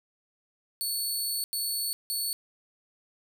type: tone bursts at uneven times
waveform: 15% pulse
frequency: 4435 Hz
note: C#8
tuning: in tune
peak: -22 dBFS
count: 3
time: 0.81-1.44 / 1.53-1.93 / 2.1-2.33 s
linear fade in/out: 0 ms
effects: none